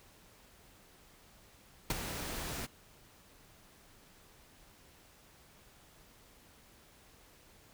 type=noise with ADSR envelope; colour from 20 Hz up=pink; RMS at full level=-30 dBFS; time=1.9-2.67 s; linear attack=4 ms; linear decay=22 ms; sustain=-10 dB; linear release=24 ms; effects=pink hiss -61 dBFS RMS until 7.73 s